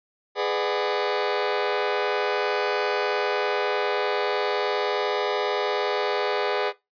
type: chord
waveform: sawtooth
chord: G# half-diminished seventh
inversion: none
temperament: just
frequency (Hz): 415.3 / 498.4 / 598 / 747.5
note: G#4 / B4 / D5 / F#5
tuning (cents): 0 / +16 / +31 / +17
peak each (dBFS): -22 / -24 / -26 / -27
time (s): 0.35-6.73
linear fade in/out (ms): 50
effects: noise-tail reverb RT60 0.2 s tail -18 dB re dry + resampled to 11025 Hz